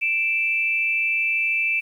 sine tone pair together, 2350 / 2637 Hz, D7 / E7, +1 / 0 cents, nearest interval major second, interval 199 cents, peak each -22 dBFS, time 0.01-1.81 s, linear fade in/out 20 ms, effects 9-bit

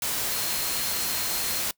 sine tone in noise, 4212 Hz, C8, 11 cents sharp, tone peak -35 dBFS, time 0.32-1.6 s, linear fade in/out 2 ms, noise white, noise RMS -28 dBFS, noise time 0.02-1.71 s, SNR -10 dB, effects noise-tail reverb RT60 0.1 s tail -22 dB re dry

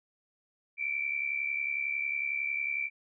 sine tone pair together, 2278 / 2349 Hz, C#7 / D7, +47 / 0 cents, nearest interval minor second, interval 53 cents, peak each -35 / -31 dBFS, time 0.77-2.9 s, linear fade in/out 50 ms, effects none

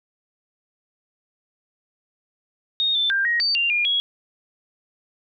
sine tone with pitch steps, 3710 / 3540 / 1589 / 1885 / 4593 / 2783 / 2417 / 3326 Hz, A#7 / A7 / G6 / A#6 / D8 / F7 / D7 / G#7, -9 / +10 / +23 / +19 / -39 / -7 / +49 / +2 cents, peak -18 dBFS, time 2.8-4 s, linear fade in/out 0 ms, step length 150 ms, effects none

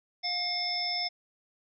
harmonic tone with a mistuned harmonic, 714 Hz, F5, 38 cents sharp, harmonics 1 / 3 / 5 / 7, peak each -37 / -37 / -39 / -30 dBFS, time 0.23-1.09 s, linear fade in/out 20 ms, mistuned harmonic 7, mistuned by +88 cents, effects none

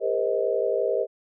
sine tone cluster, 404.7 / 470.7 / 522 / 630 Hz, G#4 / A#4 / C5 / D#5, -45 / +17 / -4 / +21 cents, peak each -27 dBFS, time 0-1.07 s, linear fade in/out 50 ms, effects none

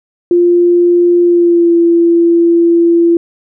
sine tone with pitch glide, 349.2 to 339.1 Hz, F4 to E4, 0 to +49 cents, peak -5 dBFS, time 0.31-3.17 s, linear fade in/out 2 ms, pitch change -51 cents, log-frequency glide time 1.22-1.75 s, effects none

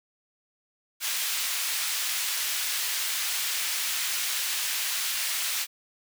pink high-pass noise, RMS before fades -29 dBFS, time 1-5.67 s, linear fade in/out 50 ms, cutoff 2200 Hz, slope 12 dB/octave, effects none

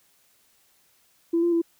sine tone with pitch steps, 335.7 / 344.1 / 335.4 Hz, E4 / F4 / E4, +32 / -26 / +30 cents, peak -18 dBFS, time 1.33-1.618 s, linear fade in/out 10 ms, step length 96 ms, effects tanh soft clip ceiling -14 dBFS + white hiss -63 dBFS RMS until 1.79 s

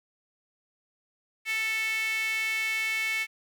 sawtooth tone with high-pass filter, 441.1 Hz, A4, 4 cents sharp, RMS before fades -29 dBFS, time 1.45-3.27 s, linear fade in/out 50 ms, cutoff 2200 Hz, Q 6.8, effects none

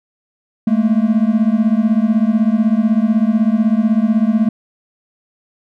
triangle beating tone pair, 211.8 / 227.8 Hz, G#3 / A#3, +34 / -40 cents, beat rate 16 Hz, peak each -12 dBFS, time 0.67-4.49 s, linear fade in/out 5 ms, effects none

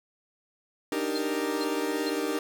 40% pulse chord, Eb major seventh, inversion third, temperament equal, 293.7 / 311.1 / 392 / 466.2 Hz, D4 / Eb4 / G4 / Bb4, 0 / 0 / 0 / 0 cents, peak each -32 dBFS, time 0.92-2.39 s, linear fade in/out 2 ms
sine tone bursts, 4186 Hz, C8, in tune, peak -33 dBFS, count 3, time 1.15-2.098 s, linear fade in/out 5 ms, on 36 ms, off 420 ms
effects none

